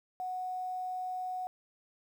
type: tone with quantisation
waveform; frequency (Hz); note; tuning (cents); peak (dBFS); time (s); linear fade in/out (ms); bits
sine; 737; F#5; -7; -34; 0.2-1.47; 0; 10
effects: none